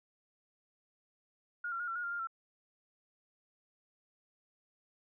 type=tone with pitch steps; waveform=sine; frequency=1430 / 1368 / 1433 / 1354 / 1438 / 1393 / 1404 / 1347 Hz; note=F6 / F6 / F6 / E6 / F#6 / F6 / F6 / E6; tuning=+41 / -36 / +44 / +46 / -50 / -5 / +9 / +37 cents; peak=-35 dBFS; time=1.64-2.272 s; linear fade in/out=5 ms; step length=79 ms; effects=none